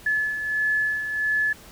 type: beating tone pair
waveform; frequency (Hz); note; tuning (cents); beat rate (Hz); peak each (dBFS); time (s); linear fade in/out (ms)
sine; 1719 / 1720.5; A6 / A6; -41 / -39; 1.5; -30 / -22; 0.06-1.53; 5
effects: pink hiss -47 dBFS RMS until 1.71 s